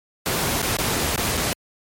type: noise with dropouts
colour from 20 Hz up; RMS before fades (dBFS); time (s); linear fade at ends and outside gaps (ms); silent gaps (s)
pink; -22; 0.26-1.53; 0; 0.618-0.627 / 0.768-0.786 / 1.16-1.177 / 1.371-1.375
effects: high-pass 60 Hz 12 dB/octave + MP3 64 kbps